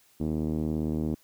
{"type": "tone with low-pass filter", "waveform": "5% pulse", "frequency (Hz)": 77.78, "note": "D#2", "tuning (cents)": 0, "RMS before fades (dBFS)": -29, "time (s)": [0.2, 1.15], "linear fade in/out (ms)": 5, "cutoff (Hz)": 270, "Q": 1.6, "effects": ["white hiss -62 dBFS RMS until 1.23 s"]}